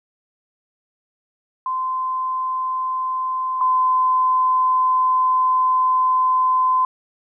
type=tone pair in turn; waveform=sine; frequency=1033 / 1025.9 Hz; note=C6 / C6; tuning=-22 / -34 cents; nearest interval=unison; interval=12 cents; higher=first; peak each=-20 / -14 dBFS; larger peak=second; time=1.66-3.61 / 3.61-6.85 s; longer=second; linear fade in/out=2 ms; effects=none